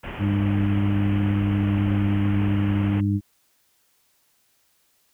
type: low-pass noise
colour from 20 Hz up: pink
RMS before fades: -34 dBFS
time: 0.03-3.01 s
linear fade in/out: 10 ms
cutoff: 3100 Hz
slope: 96 dB/octave
type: harmonic tone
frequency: 100.7 Hz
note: G2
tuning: 47 cents sharp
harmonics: 1 / 2 / 3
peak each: -21 / -24 / -26 dBFS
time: 0.18-3.21 s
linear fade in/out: 50 ms
effects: white hiss -65 dBFS RMS until 5.13 s